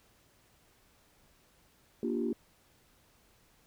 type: chord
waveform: sine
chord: G minor seventh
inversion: first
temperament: equal with one note detuned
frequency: 235.4 / 293.7 / 349.2 / 392 Hz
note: Bb3 / D4 / F4 / G4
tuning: +17 / 0 / 0 / 0 cents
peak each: -33 / -37 / -35 / -36 dBFS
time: 2.03-2.33 s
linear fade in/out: 2 ms
effects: tanh soft clip ceiling -20 dBFS + pink hiss -66 dBFS RMS until 3.66 s